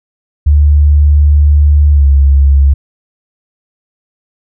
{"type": "tone with pitch glide", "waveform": "sine", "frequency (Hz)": [73.42, 69.34], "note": ["D2", "C#2"], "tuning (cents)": [0, 1], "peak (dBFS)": -3, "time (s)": [0.46, 2.74], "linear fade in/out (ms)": 10, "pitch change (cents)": -99, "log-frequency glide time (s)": [1.92, 2.06], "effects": []}